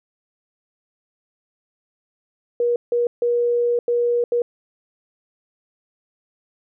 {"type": "tone bursts at uneven times", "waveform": "sine", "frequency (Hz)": 478.6, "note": "A#4", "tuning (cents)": 46, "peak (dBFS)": -16, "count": 5, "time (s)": [[2.6, 2.76], [2.92, 3.07], [3.22, 3.79], [3.88, 4.24], [4.32, 4.42]], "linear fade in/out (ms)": 2, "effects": []}